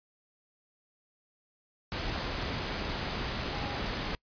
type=tone in noise; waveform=sine; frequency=816 Hz; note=G#5; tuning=31 cents flat; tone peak=-43 dBFS; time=3.53-3.78 s; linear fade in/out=0 ms; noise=pink; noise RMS=-34 dBFS; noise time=1.92-4.15 s; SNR=-12 dB; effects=noise-tail reverb RT60 0.1 s tail -26 dB re dry + resampled to 11025 Hz